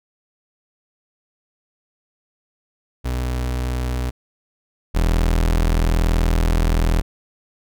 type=tone pair in turn; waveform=35% pulse; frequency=62.1 / 41.03 Hz; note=B1 / E1; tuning=+10 / -7 cents; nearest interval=perfect fifth; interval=717 cents; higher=first; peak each=-19 / -13 dBFS; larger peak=second; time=3.04-4.11 / 4.94-7.02 s; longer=second; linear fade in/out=20 ms; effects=none